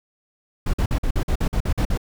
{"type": "noise bursts", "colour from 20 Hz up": "brown", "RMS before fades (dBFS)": -20, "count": 11, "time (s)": [0.66, 1.976], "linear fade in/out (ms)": 5, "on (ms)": 76, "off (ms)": 48, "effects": []}